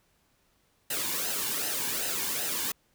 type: noise with flanger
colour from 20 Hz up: white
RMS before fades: -31 dBFS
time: 0.9-2.72 s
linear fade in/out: 5 ms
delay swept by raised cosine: 0.87 to 1.57 ms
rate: 2.6 Hz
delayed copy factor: -0.65
effects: pink hiss -69 dBFS RMS until 2.94 s